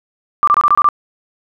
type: tone bursts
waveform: sine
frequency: 1181 Hz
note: D6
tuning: 9 cents sharp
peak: -7 dBFS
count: 7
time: 0.43-0.888 s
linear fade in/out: 0 ms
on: 44 ms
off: 25 ms
effects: none